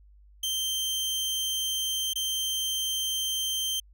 sawtooth tone with dropouts, 3136 Hz, G7, in tune, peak -24 dBFS, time 0.43-3.8 s, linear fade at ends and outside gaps 5 ms, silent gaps 2.135-2.156 s, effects added 50 Hz sine -52 dBFS peak until 3.93 s

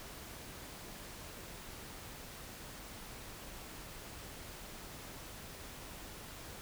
silence, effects pink hiss -49 dBFS RMS until 6.61 s

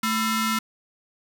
sawtooth ring-modulated tone, 780 Hz, G5, 9 cents flat, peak -15 dBFS, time 0.03-0.59 s, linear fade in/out 5 ms, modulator 559 Hz, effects none

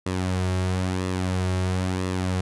sawtooth tone with flanger, 92.4 Hz, F#2, 2 cents flat, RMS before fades -25 dBFS, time 0.06-2.41 s, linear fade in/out 5 ms, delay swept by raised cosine 1.3 to 4.1 ms, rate 1 Hz, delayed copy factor -0.5, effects resampled to 24000 Hz

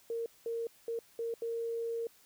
sine tone bursts at uneven times, 461.9 Hz, A#4, 16 cents flat, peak -33 dBFS, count 5, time 0.1-0.26 / 0.46-0.67 / 0.88-0.99 / 1.19-1.34 / 1.42-2.07 s, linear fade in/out 2 ms, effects white hiss -63 dBFS RMS until 2.25 s

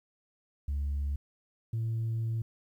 sine tone pair in turn, 71 / 113.29 Hz, C#2 / A#2, +42 / -49 cents, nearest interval minor sixth, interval 809 cents, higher second, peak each -27 dBFS, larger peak neither, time 0.68-1.16 / 1.73-2.42 s, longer second, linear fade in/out 5 ms, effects tanh soft clip ceiling -27 dBFS + 11-bit

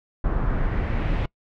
brown noise with low-pass filter sweep, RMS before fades -23 dBFS, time 0.24-1.26 s, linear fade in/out 5 ms, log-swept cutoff 1300 to 2800 Hz, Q 1.5, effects noise-tail reverb RT60 0.1 s tail -24 dB re dry

